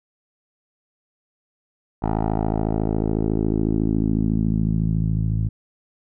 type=tone with low-pass filter sweep; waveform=10% pulse; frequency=54 Hz; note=A1; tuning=32 cents flat; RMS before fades=-21 dBFS; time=2.02-5.49 s; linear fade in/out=10 ms; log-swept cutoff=900 to 120 Hz; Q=2.1; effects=none